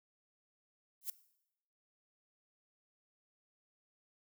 violet noise with exponential growth, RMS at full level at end -32 dBFS, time 1.01-1.1 s, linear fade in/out 5 ms, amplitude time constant 18 ms, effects noise-tail reverb RT60 0.8 s tail -18 dB re dry

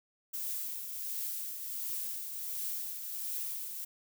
violet noise with tremolo, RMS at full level -36 dBFS, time 0.33-3.85 s, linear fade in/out 10 ms, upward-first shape triangle, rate 1.4 Hz, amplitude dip 50%, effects none

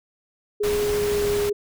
sine tone with pitch glide, 415.3 to 411 Hz, G#4 to G#4, 0 to -18 cents, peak -20 dBFS, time 0.6-1.53 s, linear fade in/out 10 ms, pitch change -18 cents, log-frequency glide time 0.94-1.23 s
pink noise, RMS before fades -30 dBFS, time 0.63-1.5 s, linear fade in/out 10 ms
effects none

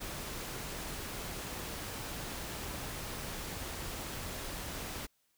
pink noise, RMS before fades -41 dBFS, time 0-5.07 s, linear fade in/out 20 ms, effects white hiss -75 dBFS RMS until 5.37 s

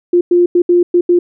sine tone bursts at uneven times, 351.2 Hz, F4, 10 cents sharp, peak -6 dBFS, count 6, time 0.13-0.21 / 0.31-0.46 / 0.55-0.62 / 0.69-0.83 / 0.94-1.01 / 1.09-1.19 s, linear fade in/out 5 ms, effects none

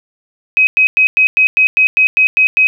sine tone bursts, 2533 Hz, D#7, 30 cents sharp, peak -6 dBFS, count 11, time 0.57-2.67 s, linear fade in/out 0 ms, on 100 ms, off 100 ms, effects none

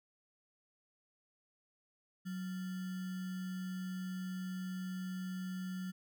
sine tone with sample-and-hold, 185 Hz, F#3, in tune, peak -38 dBFS, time 2.25-5.92 s, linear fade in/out 20 ms, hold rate 1575 Hz, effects none

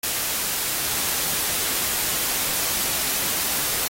white noise, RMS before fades -24 dBFS, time 0.03-3.88 s, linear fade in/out 5 ms, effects AAC 48 kbps

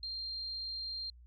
sine tone, 4186 Hz, C8, in tune, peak -37 dBFS, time 0.03-1.1 s, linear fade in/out 2 ms, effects added 60 Hz sine -53 dBFS peak until 1.26 s + MP3 96 kbps

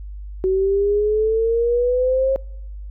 sine exponential sweep, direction up, 373.8 to 540 Hz, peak -15 dBFS, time 0.44-2.36 s, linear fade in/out 0 ms, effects noise-tail reverb RT60 0.9 s tail -26 dB re dry + added 50 Hz sine -30 dBFS peak until 2.9 s

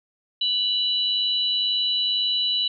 sine tone pair together, 2960 / 3951 Hz, F#7 / B7, 0 / 0 cents, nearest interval perfect fourth, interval 500 cents, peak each -23 dBFS, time 0.41-2.68 s, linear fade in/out 5 ms, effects none

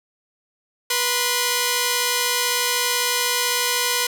5% pulse tone pair together, 487 / 1032 Hz, B4 / C6, -24 / -24 cents, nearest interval octave + minor second, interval 1300 cents, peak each -10 dBFS, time 0.9-4.07 s, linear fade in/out 5 ms, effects none

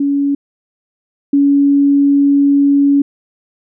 sine tone pair in turn, 281.9 / 281.9 Hz, C#4 / C#4, +29 / +29 cents, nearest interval unison, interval 0 cents, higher neither, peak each -11 / -7 dBFS, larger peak second, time 0-0.35 / 1.33-3.02 s, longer second, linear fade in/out 5 ms, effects none

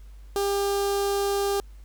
sawtooth tone with notch filter, 400 Hz, G4, 35 cents sharp, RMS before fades -25 dBFS, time 0.36-1.6 s, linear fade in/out 0 ms, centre 2100 Hz, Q 1.1, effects added 50 Hz sine -42 dBFS peak until 1.84 s + pink hiss -62 dBFS RMS until 1.84 s

